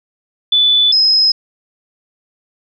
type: tone pair in turn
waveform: sine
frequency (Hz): 3482 / 5112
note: A7 / D#8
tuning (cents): -19 / +46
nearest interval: perfect fifth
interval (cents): 665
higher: second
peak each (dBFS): -8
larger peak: neither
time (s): 0.52-0.92 / 0.92-1.32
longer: neither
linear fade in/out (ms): 5
effects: none